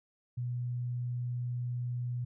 sine tone, 122.5 Hz, B2, 14 cents flat, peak -32 dBFS, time 0.37-2.25 s, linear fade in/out 10 ms, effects none

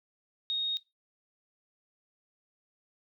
sine tone, 3729 Hz, A#7, in tune, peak -28 dBFS, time 0.5-0.77 s, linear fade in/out 0 ms, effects noise-tail reverb RT60 0.2 s tail -20 dB re dry

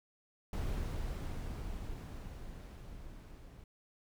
brown noise with level ramp, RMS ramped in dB -36 to -52 dBFS, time 0.53-3.64 s, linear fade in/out 2 ms, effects none

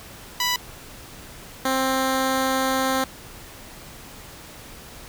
10% pulse tone pair in turn, 987.8 / 263.6 Hz, B5 / C4, 0 / +13 cents, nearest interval octave + major seventh, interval 2287 cents, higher first, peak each -12 dBFS, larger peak neither, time 0.4-0.56 / 1.65-3.04 s, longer second, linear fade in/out 2 ms, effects pink hiss -42 dBFS RMS until 5.08 s

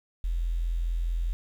sine tone with quantisation, 42.32 Hz, E1, 46 cents sharp, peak -25 dBFS, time 0.24-1.33 s, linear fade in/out 0 ms, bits 9, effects none

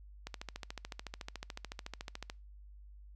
click train, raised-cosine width 0.2 ms, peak -24 dBFS, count 29, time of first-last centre 0.27-2.299 s, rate 13.8 Hz, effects noise-tail reverb RT60 0.3 s tail -26 dB re dry + added 50 Hz sine -51 dBFS peak until 3.15 s

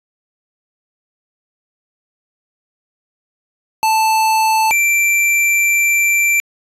square tone pair in turn, 880 / 2349 Hz, A5 / D7, 0 / 0 cents, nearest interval octave + perfect fourth, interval 1700 cents, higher second, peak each -12 dBFS, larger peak neither, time 3.83-4.71 / 4.71-6.4 s, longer second, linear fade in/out 0 ms, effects resampled to 32000 Hz

